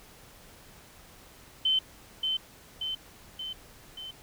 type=tone with echo; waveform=sine; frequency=3073 Hz; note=G7; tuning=35 cents flat; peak=-22 dBFS; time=1.65-1.79 s; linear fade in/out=5 ms; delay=580 ms; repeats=4; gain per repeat=-4 dB; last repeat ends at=4.11 s; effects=pink hiss -53 dBFS RMS until 4.22 s